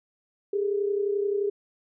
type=tone pair together; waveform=sine; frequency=401.4 / 432.9 Hz; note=G4 / A4; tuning=+41 / -28 cents; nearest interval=minor second; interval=131 cents; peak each=-24 / -31 dBFS; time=0.53-1.5 s; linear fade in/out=5 ms; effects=none